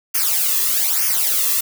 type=noise with flanger; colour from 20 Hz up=blue; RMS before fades=-18 dBFS; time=0.14-1.61 s; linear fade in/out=10 ms; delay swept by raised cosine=0.25 to 1.35 ms; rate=1.1 Hz; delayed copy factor=-1; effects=none

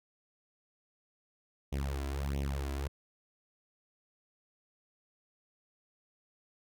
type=tone with flanger; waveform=sawtooth; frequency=69.3 Hz; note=C#2; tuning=in tune; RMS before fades=-35 dBFS; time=1.72-2.88 s; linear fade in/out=10 ms; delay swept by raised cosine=0.32 to 3.02 ms; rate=1.5 Hz; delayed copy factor=+0.95; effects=none

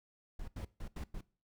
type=noise bursts at uneven times; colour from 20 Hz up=brown; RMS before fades=-42 dBFS; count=5; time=0.39-0.48 / 0.56-0.65 / 0.8-0.88 / 0.96-1.04 / 1.14-1.21 s; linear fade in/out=5 ms; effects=noise-tail reverb RT60 0.4 s tail -21 dB re dry

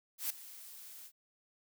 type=noise with ADSR envelope; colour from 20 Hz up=blue; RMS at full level=-34 dBFS; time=0.18-1.12 s; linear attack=120 ms; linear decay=6 ms; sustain=-17 dB; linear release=67 ms; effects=none

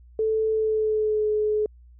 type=tone with pitch glide; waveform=sine; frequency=438.7 to 425.2 Hz; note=A4 to G#4; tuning=-5 to +41 cents; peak=-20 dBFS; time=0.19-1.66 s; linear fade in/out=2 ms; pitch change=-54 cents; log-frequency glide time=0.51-1.29 s; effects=added 60 Hz sine -47 dBFS peak until 1.99 s

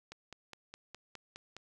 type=click train; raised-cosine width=0.2 ms; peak=-29 dBFS; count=8; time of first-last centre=0.12-1.566 s; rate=4.84 Hz; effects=none

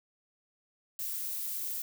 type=noise; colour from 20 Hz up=violet; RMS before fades=-36 dBFS; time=0.99-1.82 s; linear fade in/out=2 ms; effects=none

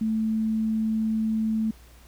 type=tone; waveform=sine; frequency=220 Hz; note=A3; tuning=in tune; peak=-22 dBFS; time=0.01-1.71 s; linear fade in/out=5 ms; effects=added 60 Hz sine -49 dBFS peak until 2.07 s + pink hiss -55 dBFS RMS until 2.07 s

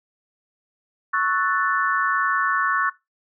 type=chord; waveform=sine; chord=F# minor seventh; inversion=second; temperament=equal; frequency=1108.7 / 1318.5 / 1480 / 1760 Hz; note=C#6 / E6 / F#6 / A6; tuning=0 / 0 / 0 / 0 cents; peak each=-22 / -27 / -24 / -25 dBFS; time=1.13-2.9 s; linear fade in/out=10 ms; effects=noise-tail reverb RT60 0.2 s tail -19 dB re dry

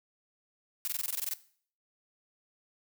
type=noise bursts; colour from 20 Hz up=blue; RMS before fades=-33 dBFS; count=11; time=0.85-1.336 s; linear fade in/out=0 ms; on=26 ms; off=20 ms; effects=noise-tail reverb RT60 0.5 s tail -17 dB re dry

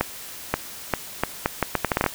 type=accelerating click train; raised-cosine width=0.5 ms; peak=-4 dBFS; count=13; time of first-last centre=0.01-2.063 s; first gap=530 ms; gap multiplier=0.75; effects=white hiss -38 dBFS RMS until 2.14 s

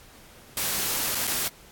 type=noise with dropouts; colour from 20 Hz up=white; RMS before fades=-27 dBFS; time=0.57-1.48 s; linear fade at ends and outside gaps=1 ms; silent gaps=1.148-1.152 / 1.271-1.275 s; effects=pink hiss -51 dBFS RMS until 1.71 s + AAC 64 kbps

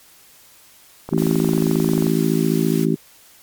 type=click train; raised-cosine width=1 ms; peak=-15 dBFS; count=23; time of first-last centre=1.09-2.068 s; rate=22.5 Hz
type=harmonic tone; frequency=54.6 Hz; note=A1; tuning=13 cents flat; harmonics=3 / 4 / 5 / 6 / 7; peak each=-20 / -21 / -22 / -23 / -23 dBFS; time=1.11-2.96 s; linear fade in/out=20 ms
type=noise; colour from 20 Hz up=white; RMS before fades=-34 dBFS; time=1.17-2.86 s; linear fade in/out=20 ms
effects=white hiss -49 dBFS RMS until 3.42 s + MP3 96 kbps

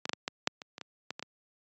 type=clicks; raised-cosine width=0.2 ms; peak=-15 / -12 / -13 / -14 / -7 / -25 / -24 / -22 / -18 / -21 / -20 dBFS; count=11; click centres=0.055 / 0.094 / 0.133 / 0.279 / 0.474 / 0.618 / 0.781 / 0.813 / 1.106 / 1.195 / 1.226 s; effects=high-pass 150 Hz 12 dB/octave + resampled to 16000 Hz

